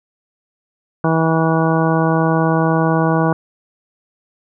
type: harmonic tone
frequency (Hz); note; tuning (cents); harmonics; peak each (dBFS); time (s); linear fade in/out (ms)
162; E3; -30; 1 / 2 / 3 / 4 / 5 / 6 / 7 / 9; -16 / -19 / -21 / -22 / -23 / -24 / -24 / -26; 1.04-3.33; 2
effects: none